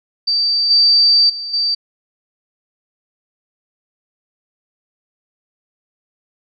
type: tone with level steps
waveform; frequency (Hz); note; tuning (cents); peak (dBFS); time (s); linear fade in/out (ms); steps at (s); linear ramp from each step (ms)
sine; 4645; D8; -20; -13 / -8 / -23 / -14; 0.27-1.75; 10; 0.7 / 1.29 / 1.53; 10
effects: none